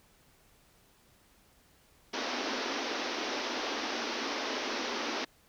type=band-pass noise; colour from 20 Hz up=pink; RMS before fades=-35 dBFS; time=2.13-5.25 s; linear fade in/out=10 ms; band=230 to 6000 Hz; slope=96 dB/octave; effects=pink hiss -64 dBFS RMS until 5.48 s